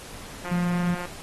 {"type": "click train", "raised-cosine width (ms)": 0.5, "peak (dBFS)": -21, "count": 108, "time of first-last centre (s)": [0.45, 1.055], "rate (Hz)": 177}
{"type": "tone", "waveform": "sine", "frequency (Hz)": 174.61, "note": "F3", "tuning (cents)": 0, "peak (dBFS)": -22, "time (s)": [0.51, 0.95], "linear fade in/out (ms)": 10}
{"effects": ["pink hiss -42 dBFS RMS until 1.22 s", "AAC 32 kbps"]}